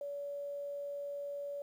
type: tone with quantisation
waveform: sine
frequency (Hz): 570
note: C#5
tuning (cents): +48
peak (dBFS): -38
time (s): 0.01-1.62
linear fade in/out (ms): 2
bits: 11
effects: none